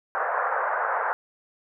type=band-pass noise; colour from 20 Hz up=white; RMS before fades=-26 dBFS; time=0.15-1.13 s; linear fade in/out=0 ms; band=500 to 1600 Hz; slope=48 dB/octave; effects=none